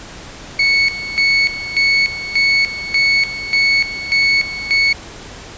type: tone with tremolo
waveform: 35% pulse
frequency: 2214 Hz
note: C#7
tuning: 3 cents flat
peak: -9 dBFS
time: 0.59-4.93 s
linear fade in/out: 5 ms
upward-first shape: square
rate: 1.7 Hz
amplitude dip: 75%
effects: pink hiss -34 dBFS RMS until 5.57 s + resampled to 16000 Hz